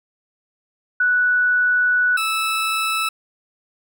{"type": "tone pair in turn", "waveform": ["sine", "20% pulse"], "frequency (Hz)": [1478, 1310.7], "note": ["F#6", "E6"], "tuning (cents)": [-2, -10], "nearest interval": "major second", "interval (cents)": 208, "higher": "first", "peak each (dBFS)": -14, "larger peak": "neither", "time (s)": [[1, 2.17], [2.17, 3.09]], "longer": "first", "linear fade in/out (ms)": 5, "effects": []}